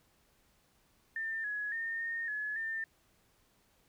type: tone with pitch steps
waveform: sine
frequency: 1796 / 1682 / 1824 / 1837 / 1703 / 1798 Hz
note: A6 / G#6 / A#6 / A#6 / G#6 / A6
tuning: +35 / +22 / -38 / -26 / +43 / +37 cents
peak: -34 dBFS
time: 1.16-2.84 s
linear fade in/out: 2 ms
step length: 280 ms
effects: pink hiss -70 dBFS RMS until 3.88 s